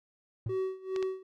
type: tone with exponential decay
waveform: triangle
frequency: 113.1 Hz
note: A2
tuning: 48 cents sharp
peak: -26 dBFS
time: 0.46-0.6 s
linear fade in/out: 5 ms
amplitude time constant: 30 ms
type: tone with tremolo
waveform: triangle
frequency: 378.2 Hz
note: F#4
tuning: 38 cents sharp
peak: -26 dBFS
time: 0.49-1.23 s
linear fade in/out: 5 ms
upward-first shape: sine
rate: 2.4 Hz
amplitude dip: 90%
type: clicks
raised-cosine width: 0.2 ms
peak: -23 dBFS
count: 2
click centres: 0.962 / 1.027 s
effects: none